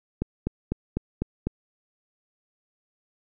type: click train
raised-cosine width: 3 ms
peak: -12 dBFS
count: 6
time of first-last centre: 0.22-1.47 s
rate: 4 Hz
effects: none